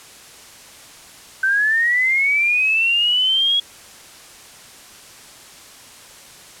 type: linear sweep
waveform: sine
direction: up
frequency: 1531 to 3335 Hz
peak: -14 dBFS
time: 1.43-3.6 s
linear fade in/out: 5 ms
effects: white hiss -42 dBFS RMS until 6.6 s + low-pass 10000 Hz 12 dB/octave